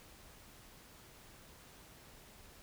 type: silence
effects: pink hiss -58 dBFS RMS until 2.62 s